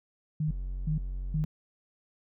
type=tone bursts; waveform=sine; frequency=153.8 Hz; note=D#3; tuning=20 cents flat; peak=-26 dBFS; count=3; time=0.4-1.45 s; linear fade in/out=5 ms; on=110 ms; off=360 ms
type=tone; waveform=triangle; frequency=45.59 Hz; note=F#1; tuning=25 cents flat; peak=-30 dBFS; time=0.48-1.44 s; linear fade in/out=0 ms
effects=none